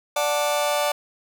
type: chord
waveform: sawtooth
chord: D major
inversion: none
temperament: just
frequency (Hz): 587.3 / 734.2 / 881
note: D5 / F#5 / A5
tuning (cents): 0 / -14 / +2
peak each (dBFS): -18 / -24 / -23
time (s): 0.16-0.92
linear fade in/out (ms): 5
effects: none